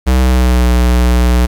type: tone with pitch glide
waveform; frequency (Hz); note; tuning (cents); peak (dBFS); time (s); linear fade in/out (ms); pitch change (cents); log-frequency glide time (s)
square; 64 to 61.07; C2 to B1; -38 to -19; -8; 0.06-1.47; 20; -81; 0.17-0.68
effects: 8-bit